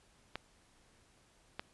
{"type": "clicks", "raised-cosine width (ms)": 0.3, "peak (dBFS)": -22, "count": 2, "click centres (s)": [0.356, 1.595], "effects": ["pink hiss -67 dBFS RMS until 1.73 s", "resampled to 24000 Hz"]}